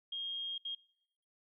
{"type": "tone bursts at uneven times", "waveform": "sine", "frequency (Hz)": 3239, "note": "G#7", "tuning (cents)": -44, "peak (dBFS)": -37, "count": 2, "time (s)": [[0.12, 0.58], [0.65, 0.75]], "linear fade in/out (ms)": 5, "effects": ["noise-tail reverb RT60 0.9 s tail -26 dB re dry"]}